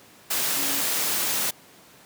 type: tone in noise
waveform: sine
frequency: 281 Hz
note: C#4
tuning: 24 cents sharp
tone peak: -36 dBFS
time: 0.56-0.82 s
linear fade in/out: 10 ms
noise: white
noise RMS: -25 dBFS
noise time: 0.3-1.51 s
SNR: -14 dB
effects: pink hiss -51 dBFS RMS until 2.05 s + high-pass 150 Hz 12 dB/octave